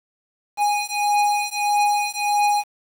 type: beating tone pair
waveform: square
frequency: 825 / 826.6 Hz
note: G#5 / G#5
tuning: -12 / -8 cents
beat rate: 1.6 Hz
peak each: -22 / -22 dBFS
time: 0.57-2.64 s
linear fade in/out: 50 ms
effects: low-pass 12000 Hz 12 dB/octave + 7-bit